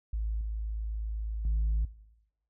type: tone with level steps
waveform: sine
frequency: 54 Hz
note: A1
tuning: 32 cents flat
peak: -28 / -31 / -23 dBFS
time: 0.13-1.85 s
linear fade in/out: 5 ms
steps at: 0.41 / 1.45 s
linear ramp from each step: 2 ms
effects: noise-tail reverb RT60 0.9 s tail -20 dB re dry + tanh soft clip ceiling -23 dBFS